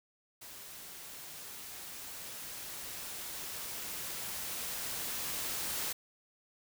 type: noise with level ramp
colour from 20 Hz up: white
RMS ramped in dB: -49 to -36 dBFS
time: 0.41-5.93 s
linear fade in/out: 10 ms
effects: none